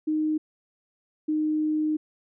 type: tone pair in turn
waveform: sine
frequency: 309.1 / 307.7 Hz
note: D#4 / D#4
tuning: -11 / -19 cents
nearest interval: unison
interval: 8 cents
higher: first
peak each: -22 dBFS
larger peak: neither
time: 0.07-0.38 / 1.28-1.97 s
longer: second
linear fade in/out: 10 ms
effects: none